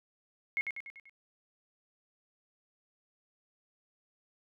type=tone with echo; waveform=sine; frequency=2165 Hz; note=C#7; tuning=41 cents flat; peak=-28 dBFS; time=0.57-0.61 s; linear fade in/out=0 ms; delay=97 ms; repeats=5; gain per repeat=-5 dB; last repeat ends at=1.095 s; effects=none